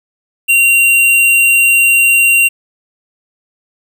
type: tone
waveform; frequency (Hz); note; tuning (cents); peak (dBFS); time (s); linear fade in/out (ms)
square; 2761; F7; -20; -7; 0.48-2.49; 20
effects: 8-bit